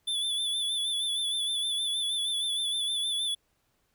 square tone with vibrato, 3478 Hz, A7, 21 cents flat, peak -28 dBFS, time 0.07-3.35 s, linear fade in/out 10 ms, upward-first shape sine, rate 6.4 Hz, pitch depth 50 cents each way, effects pink hiss -73 dBFS RMS until 3.94 s

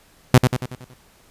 sawtooth tone with echo, 126.6 Hz, B2, 43 cents sharp, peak -3 dBFS, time 0.34-0.38 s, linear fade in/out 2 ms, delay 93 ms, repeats 6, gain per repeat -6 dB, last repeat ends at 0.938 s, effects pink hiss -54 dBFS RMS until 1.3 s + resampled to 32000 Hz

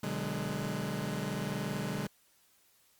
sawtooth chord, G# half-diminished seventh, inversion first, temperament just, 124.59 / 149.51 / 186.89 / 207.7 Hz, B2 / D3 / F#3 / G#3, +16 / +31 / +18 / 0 cents, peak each -37 / -34 / -35 / -34 dBFS, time 0.03-2.07 s, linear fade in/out 5 ms, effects white hiss -67 dBFS RMS until 2.99 s + Opus 48 kbps

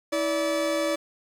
40% pulse tone pair together, 323.9 / 577.1 Hz, E4 / D5, -30 / -30 cents, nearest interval minor seventh, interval 1000 cents, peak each -28 / -24 dBFS, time 0.12-0.96 s, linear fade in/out 10 ms, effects low-pass 11000 Hz 12 dB/octave + 8-bit

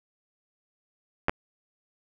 clicks, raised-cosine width 0.5 ms, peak -7 / -10 dBFS, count 2, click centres 1.284 / 1.295 s, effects none

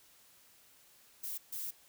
violet noise bursts at uneven times, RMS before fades -40 dBFS, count 2, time 1.23-1.38 / 1.52-1.71 s, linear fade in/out 10 ms, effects white hiss -63 dBFS RMS until 1.88 s

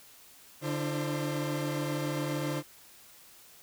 40% pulse tone cluster, 145.8 / 299 / 339.3 / 525 Hz, D3 / D4 / F4 / C5, -12 / +31 / -50 / +6 cents, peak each -33 / -35 / -38 / -37 dBFS, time 0.61-2.63 s, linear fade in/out 50 ms, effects white hiss -55 dBFS RMS until 3.62 s

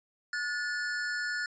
square tone pair together, 1450.9 / 1744 Hz, F#6 / A6, -34 / -16 cents, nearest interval minor third, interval 318 cents, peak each -34 / -35 dBFS, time 0.33-1.46 s, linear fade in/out 2 ms, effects resampled to 16000 Hz

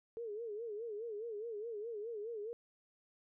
sine tone with vibrato, 440 Hz, A4, in tune, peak -40 dBFS, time 0.17-2.53 s, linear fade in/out 0 ms, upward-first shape sine, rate 4.8 Hz, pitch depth 130 cents each way, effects none

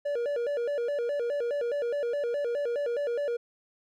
triangle tone with vibrato, 523.3 Hz, C5, in tune, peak -25 dBFS, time 0.05-3.37 s, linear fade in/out 10 ms, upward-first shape square, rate 4.8 Hz, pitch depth 170 cents each way, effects none

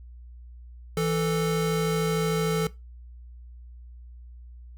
square tone pair together, 164.43 / 440 Hz, E3 / A4, -4 / 0 cents, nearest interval octave + perfect fourth, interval 1704 cents, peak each -27 / -26 dBFS, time 0.97-2.67 s, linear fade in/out 2 ms, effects noise-tail reverb RT60 0.2 s tail -18 dB re dry + added 60 Hz sine -42 dBFS peak until 4.77 s

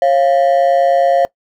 triangle ring-modulated tone, 620 Hz, D#5, 6 cents flat, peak -3 dBFS, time 0.02-1.25 s, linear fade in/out 0 ms, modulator 74.7 Hz, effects noise-tail reverb RT60 0.1 s tail -23 dB re dry + tanh soft clip ceiling -1 dBFS

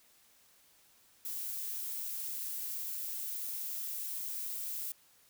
violet noise, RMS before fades -39 dBFS, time 1.25-4.92 s, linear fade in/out 2 ms, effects white hiss -65 dBFS RMS until 5.29 s

